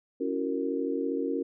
sine chord, F# dominant seventh, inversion second, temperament just, 277.5 / 333 / 370 / 462.5 Hz, C#4 / E4 / F#4 / A#4, +2 / +18 / 0 / -14 cents, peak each -31 / -35 / -34 / -32 dBFS, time 0.2-1.43 s, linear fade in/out 10 ms, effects none

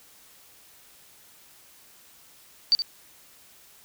sine tone with echo, 4615 Hz, D8, 31 cents flat, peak -15 dBFS, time 2.72-2.75 s, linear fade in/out 0 ms, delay 70 ms, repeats 1, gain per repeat -9 dB, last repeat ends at 2.82 s, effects white hiss -54 dBFS RMS until 3.84 s

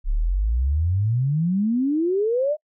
sine exponential sweep, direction up, 32.7 to 626 Hz, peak -18 dBFS, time 0.04-2.57 s, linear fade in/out 50 ms, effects noise-tail reverb RT60 0.1 s tail -26 dB re dry

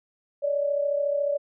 sine tone pair together, 571 / 605 Hz, D5 / D#5, -49 / -49 cents, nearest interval minor second, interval 100 cents, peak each -23 / -30 dBFS, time 0.42-1.38 s, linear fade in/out 20 ms, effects none

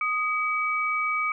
sine tone pair together, 1244.5 / 2282 Hz, D#6 / C#7, 0 / +50 cents, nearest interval minor seventh, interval 1050 cents, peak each -26 dBFS, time 0.01-1.32 s, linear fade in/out 2 ms, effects none

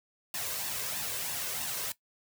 white noise with flanger, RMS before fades -35 dBFS, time 0.34-1.92 s, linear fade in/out 2 ms, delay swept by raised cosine 1.1 to 1.94 ms, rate 3.1 Hz, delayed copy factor +0.55, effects noise-tail reverb RT60 0.1 s tail -17 dB re dry + high-pass 80 Hz 12 dB/octave

